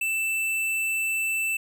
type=tone with tanh clipping; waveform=sine; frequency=2655 Hz; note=E7; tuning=12 cents sharp; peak=-25 dBFS; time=0.01-1.57 s; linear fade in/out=5 ms; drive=18 dB; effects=none